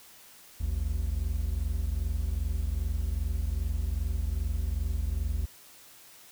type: tone pair together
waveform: triangle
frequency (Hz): 54.38 / 76.9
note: A1 / D#2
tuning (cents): -20 / -20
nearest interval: tritone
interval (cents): 600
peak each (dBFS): -28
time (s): 0.6-5.46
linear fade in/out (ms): 10
effects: white hiss -53 dBFS RMS until 6.31 s